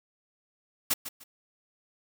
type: noise with echo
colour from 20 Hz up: white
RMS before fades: -25 dBFS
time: 0.9-0.94 s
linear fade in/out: 10 ms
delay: 150 ms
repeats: 2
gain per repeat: -12 dB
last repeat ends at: 1.24 s
effects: none